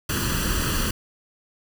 pink noise with comb filter, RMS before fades -24 dBFS, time 0.09-0.91 s, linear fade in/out 5 ms, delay 0.67 ms, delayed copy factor +0.75, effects none

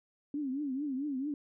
sine tone with vibrato, 277.2 Hz, C#4, in tune, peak -32 dBFS, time 0.34-1.34 s, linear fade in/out 2 ms, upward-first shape triangle, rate 4.5 Hz, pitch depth 170 cents each way, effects none

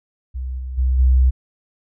sine tone with level steps, 64 Hz, C2, 38 cents flat, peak -23 / -25 / -14 / -10 dBFS, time 0.34-1.31 s, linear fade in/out 20 ms, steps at 0.58 / 0.77 / 0.98 s, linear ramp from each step 20 ms, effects none

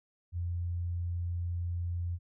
sine tone, 86.9 Hz, F2, 8 cents flat, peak -31 dBFS, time 0.32-2.19 s, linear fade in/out 50 ms, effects none

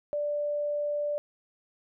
sine tone, 587.3 Hz, D5, in tune, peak -27 dBFS, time 0.13-1.18 s, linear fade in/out 0 ms, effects none

